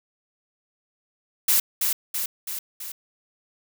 blue noise with echo, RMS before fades -19 dBFS, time 1.48-1.6 s, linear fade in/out 5 ms, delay 330 ms, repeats 4, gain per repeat -4 dB, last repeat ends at 2.92 s, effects none

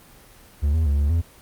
triangle tone with pitch steps, 72.5 / 80.1 / 71.3 / 72 / 83.5 Hz, D2 / E2 / C#2 / D2 / E2, -22 / -49 / +49 / -34 / +23 cents, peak -15 dBFS, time 0.62-1.22 s, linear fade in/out 20 ms, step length 120 ms, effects pink hiss -49 dBFS RMS until 1.41 s + Opus 24 kbps

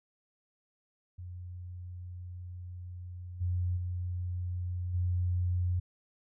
sine tone with level steps, 89.4 Hz, F2, 41 cents sharp, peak -40 / -28 / -32 / -27 dBFS, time 1.18-5.8 s, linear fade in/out 10 ms, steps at 3.4 / 3.76 / 4.93 s, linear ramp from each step 20 ms, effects none

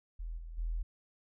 sine tone with level steps, 41.2 Hz, E1, in tune, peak -37 / -42 / -32 dBFS, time 0.19-0.83 s, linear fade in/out 10 ms, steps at 0.37 / 0.57 s, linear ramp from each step 20 ms, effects none

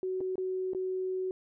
sine tone with dropouts, 373.2 Hz, F#4, 15 cents sharp, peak -30 dBFS, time 0.03-1.31 s, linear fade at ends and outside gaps 1 ms, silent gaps 0.206-0.211 / 0.356-0.38 / 0.734-0.748 s, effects none

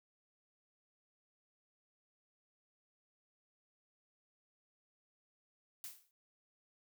blue noise with exponential decay, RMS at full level -43 dBFS, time 5.84-6.11 s, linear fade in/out 1 ms, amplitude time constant 58 ms, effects none

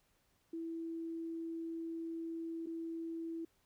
sine tone with dropouts, 329.6 Hz, E4, in tune, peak -39 dBFS, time 0.53-3.45 s, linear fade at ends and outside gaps 5 ms, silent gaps 2.661-2.668 s, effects pink hiss -75 dBFS RMS until 3.65 s

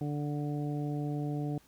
harmonic tone, 146.83 Hz, D3, in tune, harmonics 1 / 2 / 3 / 4 / 5, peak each -33 / -36 / -43 / -48 / -45 dBFS, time 0.01-1.58 s, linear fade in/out 2 ms, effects pink hiss -63 dBFS RMS until 1.67 s

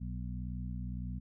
harmonic tone with a mistuned harmonic, 61.74 Hz, B1, in tune, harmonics 1 / 2 / 3 / 4, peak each -39 / -42 / -43 / -48 dBFS, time 0-1.2 s, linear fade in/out 20 ms, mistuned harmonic 4, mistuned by -29 cents, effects none

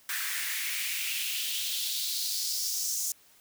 white noise with high-pass filter sweep, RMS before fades -32 dBFS, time 0.09-3.12 s, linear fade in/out 2 ms, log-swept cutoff 1600 to 6500 Hz, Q 3.2, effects white hiss -60 dBFS RMS until 3.4 s

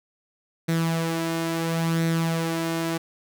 sawtooth tone with flanger, 164.81 Hz, E3, in tune, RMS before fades -25 dBFS, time 0.68-2.98 s, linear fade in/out 10 ms, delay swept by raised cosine 0.5 to 3.3 ms, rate 0.73 Hz, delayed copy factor +0.5, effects none

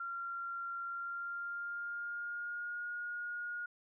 sine tone with pitch glide, 1379 to 1435.1 Hz, F6 to F6, -22 to +47 cents, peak -38 dBFS, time 0-3.66 s, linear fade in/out 5 ms, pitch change +69 cents, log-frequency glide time 0.85-2.88 s, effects none

